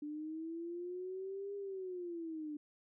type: linear two-way sweep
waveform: sine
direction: up then down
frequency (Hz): 293.9 to 404.6 to 293.9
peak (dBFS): -40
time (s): 0.02-2.57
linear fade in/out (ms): 5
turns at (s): 1.55
effects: none